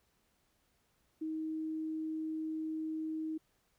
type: tone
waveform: sine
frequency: 315.6 Hz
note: D#4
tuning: 25 cents sharp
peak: -35 dBFS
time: 1.21-3.38 s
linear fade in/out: 10 ms
effects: pink hiss -75 dBFS RMS until 3.78 s